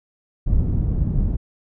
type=low-pass noise; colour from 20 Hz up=pink; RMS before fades=-19 dBFS; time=0.46-1.37 s; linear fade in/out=20 ms; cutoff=150 Hz; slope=12 dB/octave; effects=none